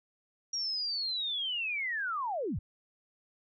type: linear sweep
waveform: sine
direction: down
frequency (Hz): 5670 to 54.4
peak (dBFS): -31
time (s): 0.53-2.59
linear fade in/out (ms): 5
effects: none